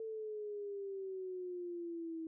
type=exponential sweep; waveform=sine; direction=down; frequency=447.2 to 321.2 Hz; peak=-40 dBFS; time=0-2.27 s; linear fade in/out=2 ms; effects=none